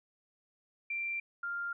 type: tone pair in turn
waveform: sine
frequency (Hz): 2360 / 1397.4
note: D7 / F6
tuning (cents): +8 / +1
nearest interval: major sixth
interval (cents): 907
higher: first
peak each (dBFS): -33 / -34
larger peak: first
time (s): 0.9-1.2 / 1.43-1.73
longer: neither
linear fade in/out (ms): 5
effects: none